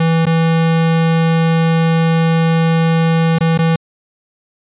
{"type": "tone with dropouts", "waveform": "square", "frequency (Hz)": 163.9, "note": "E3", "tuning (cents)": -10, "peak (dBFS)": -11, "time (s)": [0, 3.76], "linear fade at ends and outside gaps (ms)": 5, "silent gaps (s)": [[0.256, 0.266], [3.386, 3.407], [3.577, 3.588]], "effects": ["resampled to 8000 Hz"]}